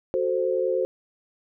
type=chord; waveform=sine; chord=F# diminished; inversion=none; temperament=equal; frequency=370 / 440 / 523.3 Hz; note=F#4 / A4 / C5; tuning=0 / 0 / 0 cents; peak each=-26 / -28 / -24 dBFS; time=0.14-0.85 s; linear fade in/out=0 ms; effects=none